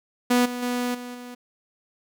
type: tone with level steps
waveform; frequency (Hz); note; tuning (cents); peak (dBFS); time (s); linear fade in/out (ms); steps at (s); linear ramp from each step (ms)
sawtooth; 245.7; B3; -9; -13 / -25 / -20 / -30 / -33; 0.3-1.35; 10; 0.45 / 0.62 / 0.94 / 1.14; 10
effects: none